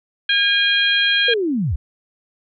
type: harmonic tone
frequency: 812 Hz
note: G#5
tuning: 39 cents flat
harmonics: 2 / 3 / 4 / 5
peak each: -18 / -22 / -17 / -27 dBFS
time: 0.29-1.34 s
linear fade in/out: 5 ms
type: linear sweep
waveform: sine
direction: down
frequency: 500 to 54.9 Hz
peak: -17 dBFS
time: 1.28-1.76 s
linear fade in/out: 5 ms
effects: none